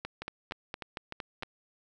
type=two click trains; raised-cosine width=0.3 ms; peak=-20 / -22 dBFS; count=7 / 5; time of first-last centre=0.05-1.432 / 0.22-1.425 s; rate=4.34 / 3.32 Hz; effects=none